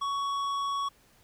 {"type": "tone with tanh clipping", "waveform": "triangle", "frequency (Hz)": 1118, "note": "C#6", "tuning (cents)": 14, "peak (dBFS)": -30, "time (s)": [0.01, 0.89], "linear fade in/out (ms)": 10, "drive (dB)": 15, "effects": ["pink hiss -62 dBFS RMS until 1.23 s"]}